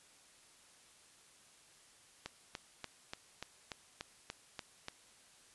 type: click train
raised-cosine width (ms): 0.2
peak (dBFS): -24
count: 10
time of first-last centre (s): 2.26-4.884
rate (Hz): 3.43
effects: white hiss -63 dBFS RMS until 5.54 s + resampled to 24000 Hz